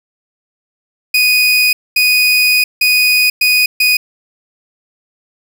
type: tone bursts at uneven times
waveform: 30% pulse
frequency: 2485 Hz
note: D#7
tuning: 3 cents flat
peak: -6 dBFS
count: 5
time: 1.14-1.73 / 1.96-2.64 / 2.81-3.3 / 3.41-3.66 / 3.8-3.97 s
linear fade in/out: 5 ms
effects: none